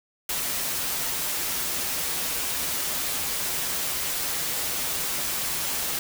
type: noise with comb filter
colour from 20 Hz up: white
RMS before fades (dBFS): -28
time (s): 0.29-5.99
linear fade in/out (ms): 2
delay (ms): 9.3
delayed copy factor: -0.5
effects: none